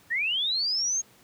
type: linear sweep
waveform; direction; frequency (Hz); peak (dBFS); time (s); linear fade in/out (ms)
sine; up; 1760 to 6580; -24; 0.1-1.02; 20
effects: pink hiss -57 dBFS RMS until 1.23 s + high-pass 100 Hz 12 dB/octave